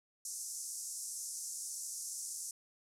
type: band-pass noise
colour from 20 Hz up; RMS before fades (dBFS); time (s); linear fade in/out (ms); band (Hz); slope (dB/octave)
pink; -43; 0.25-2.51; 2; 5700 to 11000; 48
effects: none